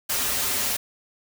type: noise with comb filter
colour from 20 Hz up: white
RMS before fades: -25 dBFS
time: 0.09-0.77 s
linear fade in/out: 10 ms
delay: 6.1 ms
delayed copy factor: -0.85
effects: none